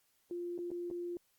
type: tone with dropouts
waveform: sine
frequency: 349.2 Hz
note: F4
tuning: in tune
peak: -37 dBFS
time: 0.31-1.17 s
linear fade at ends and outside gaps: 1 ms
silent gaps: 0.579-0.588 / 0.705-0.715 / 0.902-0.911 s
effects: white hiss -74 dBFS RMS until 1.38 s + Opus 48 kbps